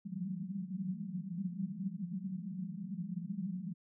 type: band-pass noise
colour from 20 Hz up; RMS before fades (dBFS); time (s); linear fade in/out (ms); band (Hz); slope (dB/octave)
white; -40; 0.05-3.74; 10; 170 to 200; 96
effects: none